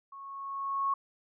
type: tone with level ramp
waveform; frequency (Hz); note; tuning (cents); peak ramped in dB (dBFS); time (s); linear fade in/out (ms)
sine; 1100; C#6; -14; -44 to -25; 0.12-0.94; 5
effects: none